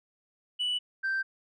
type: tone pair in turn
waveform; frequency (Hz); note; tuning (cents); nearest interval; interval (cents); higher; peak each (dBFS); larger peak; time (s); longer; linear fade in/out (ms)
sine; 2960 / 1564.7; F#7 / G6; 0 / -4; major seventh; 1104; first; -25; neither; 0.59-0.79 / 1.03-1.23; neither; 20
effects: tanh soft clip ceiling -25 dBFS